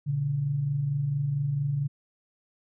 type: tone pair together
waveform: sine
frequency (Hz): 118.68 / 143.1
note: A#2 / D3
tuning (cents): +31 / -45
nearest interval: minor third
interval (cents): 324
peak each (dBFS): -34 / -25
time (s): 0.06-1.88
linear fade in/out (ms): 20
effects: none